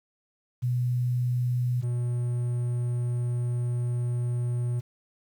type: tone pair in turn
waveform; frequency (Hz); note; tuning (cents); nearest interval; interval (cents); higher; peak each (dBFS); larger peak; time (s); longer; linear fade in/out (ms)
sine / triangle; 123.47 / 121.35; B2 / B2; 0 / -30; unison; 30; first; -23; neither; 0.62-1.82 / 1.82-4.81; second; 20
effects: 9-bit